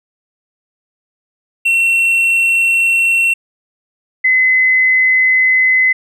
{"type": "tone pair in turn", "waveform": ["triangle", "sine"], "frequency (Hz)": [2716, 2035], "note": ["F7", "C7"], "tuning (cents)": [-49, -49], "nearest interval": "perfect fourth", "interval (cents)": 500, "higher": "first", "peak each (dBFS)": -8, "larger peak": "neither", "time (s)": [[1.65, 3.34], [4.24, 5.93]], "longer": "neither", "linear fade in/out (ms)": 10, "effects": []}